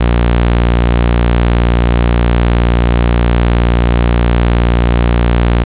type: tone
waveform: sawtooth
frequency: 59 Hz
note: A#1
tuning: 22 cents sharp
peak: -4 dBFS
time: 0-5.64 s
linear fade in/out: 10 ms
effects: resampled to 8000 Hz + 7-bit